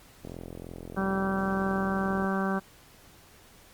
click train, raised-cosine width 2 ms, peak -26 dBFS, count 87, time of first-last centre 0.25-2.245 s, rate 43.1 Hz
harmonic tone, 193 Hz, G3, 27 cents flat, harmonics 1 / 2 / 3 / 4 / 5 / 6 / 7 / 8, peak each -28 / -34 / -37 / -36 / -40 / -36 / -40 / -36 dBFS, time 0.96-2.6 s, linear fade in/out 20 ms
effects pink hiss -55 dBFS RMS until 3.73 s + Opus 48 kbps

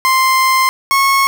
30% pulse tone pair in turn, 1046.5 / 1094.4 Hz, C6 / C#6, 0 / -23 cents, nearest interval minor second, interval 77 cents, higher second, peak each -7 dBFS, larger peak neither, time 0.05-0.69 / 0.91-1.27 s, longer first, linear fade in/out 0 ms, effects none

